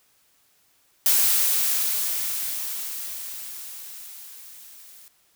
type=noise with level ramp; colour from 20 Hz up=blue; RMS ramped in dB=-18 to -48 dBFS; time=1.06-5.08 s; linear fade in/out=0 ms; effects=white hiss -63 dBFS RMS until 5.35 s